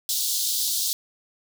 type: high-pass noise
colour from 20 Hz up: pink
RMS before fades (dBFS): -25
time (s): 0.09-0.93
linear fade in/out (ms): 0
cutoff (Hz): 3600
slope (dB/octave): 48
effects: none